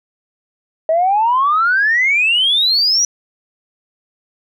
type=exponential sweep; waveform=sine; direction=up; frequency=628 to 5920 Hz; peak=-10 dBFS; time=0.89-3.05 s; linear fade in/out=2 ms; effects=tanh soft clip ceiling -6 dBFS